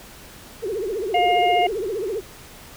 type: tone with vibrato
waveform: sine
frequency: 410 Hz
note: G#4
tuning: 22 cents flat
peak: -23 dBFS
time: 0.62-2.21 s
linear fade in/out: 20 ms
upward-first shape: triangle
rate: 15 Hz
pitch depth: 270 cents each way
type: harmonic tone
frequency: 710 Hz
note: F5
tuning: 28 cents sharp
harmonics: 1 / 3 / 4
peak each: -16 / -26 / -28 dBFS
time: 1.14-1.67 s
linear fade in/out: 5 ms
effects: pink hiss -43 dBFS RMS until 2.76 s